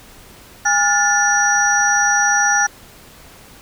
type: tone cluster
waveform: sine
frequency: 817 / 1418 / 1751 / 5800 Hz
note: G#5 / F6 / A6 / F#8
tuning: -29 / +26 / -9 / -35 cents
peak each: -18 dBFS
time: 0.65-2.67 s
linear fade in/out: 10 ms
effects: pink hiss -43 dBFS RMS until 3.61 s